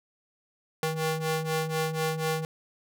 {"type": "ring-modulated tone", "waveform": "sawtooth", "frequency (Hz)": 317.9, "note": "D#4", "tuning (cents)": 37, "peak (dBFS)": -20, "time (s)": [0.83, 2.45], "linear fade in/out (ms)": 0, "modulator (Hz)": 161, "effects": []}